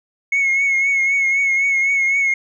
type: tone with vibrato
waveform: sine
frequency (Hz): 2186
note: C#7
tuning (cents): -25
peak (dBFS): -12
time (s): 0.32-2.34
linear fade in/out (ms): 5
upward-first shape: triangle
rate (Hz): 3.9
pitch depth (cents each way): 45
effects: tanh soft clip ceiling -12 dBFS